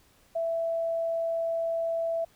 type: tone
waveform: sine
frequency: 663 Hz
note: E5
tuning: 10 cents sharp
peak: -26 dBFS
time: 0.35-2.25 s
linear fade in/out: 10 ms
effects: pink hiss -62 dBFS RMS until 2.35 s